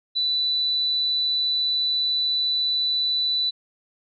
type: tone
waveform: sine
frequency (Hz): 3977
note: B7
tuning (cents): +11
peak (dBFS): -20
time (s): 0.15-3.51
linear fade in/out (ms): 20
effects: none